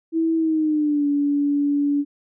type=tone with pitch glide; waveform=sine; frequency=325.9 to 287 Hz; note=E4 to D4; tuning=-20 to -40 cents; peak=-17 dBFS; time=0.12-2.05 s; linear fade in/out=50 ms; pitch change=-220 cents; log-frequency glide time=0.36-1.07 s; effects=none